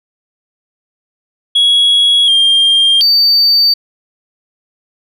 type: tone with pitch steps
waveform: sine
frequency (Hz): 3334 / 3201 / 4600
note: G#7 / G7 / D8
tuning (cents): +6 / +36 / -37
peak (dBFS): -4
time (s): 1.55-3.74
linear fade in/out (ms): 10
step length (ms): 730
effects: tanh soft clip ceiling -5 dBFS